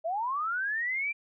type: linear sweep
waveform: sine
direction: up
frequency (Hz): 622 to 2381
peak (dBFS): -28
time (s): 0.04-1.13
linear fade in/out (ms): 20
effects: none